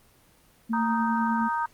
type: tone with tremolo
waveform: sine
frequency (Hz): 226.2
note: A3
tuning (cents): +48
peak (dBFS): -24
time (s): 0.69-1.49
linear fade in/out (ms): 20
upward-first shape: sine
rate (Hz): 9.9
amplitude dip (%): 25
type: harmonic tone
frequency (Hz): 311.1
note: D#4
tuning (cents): 0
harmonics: 3 / 4 / 5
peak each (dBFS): -26 / -31 / -33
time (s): 0.73-1.66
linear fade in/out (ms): 5
effects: pink hiss -59 dBFS RMS until 1.73 s + Opus 24 kbps